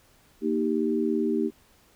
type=chord; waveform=sine; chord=Eb major; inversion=second; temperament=equal; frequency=233.1 / 311.1 / 392 Hz; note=Bb3 / Eb4 / G4; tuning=0 / 0 / 0 cents; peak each=-27 dBFS; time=0.41-1.51 s; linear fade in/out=50 ms; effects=pink hiss -60 dBFS RMS until 1.95 s